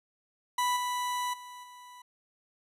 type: tone with level steps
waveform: 40% pulse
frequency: 987.8 Hz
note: B5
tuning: in tune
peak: -25 / -29 / -43 / -47 dBFS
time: 0.58-2.02 s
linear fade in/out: 5 ms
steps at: 0.76 / 1.33 / 1.63 s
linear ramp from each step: 10 ms
effects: resampled to 32000 Hz